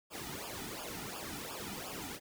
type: noise with flanger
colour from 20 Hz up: pink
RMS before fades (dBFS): -43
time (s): 0.1-2.2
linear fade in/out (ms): 50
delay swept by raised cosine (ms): 0.49 to 1.89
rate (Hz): 2.8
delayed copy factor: -0.9
effects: none